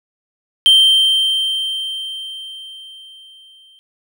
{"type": "tone with exponential decay", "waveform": "triangle", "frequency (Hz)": 3136, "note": "G7", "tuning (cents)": 0, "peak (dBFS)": -4, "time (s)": [0.66, 3.79], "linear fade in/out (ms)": 0, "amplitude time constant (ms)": 680, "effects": []}